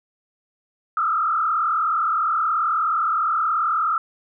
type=tone with frequency modulation; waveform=sine; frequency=1290 Hz; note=E6; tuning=38 cents flat; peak=-18 dBFS; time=0.97-3.98 s; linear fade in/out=2 ms; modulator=39 Hz; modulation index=2; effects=none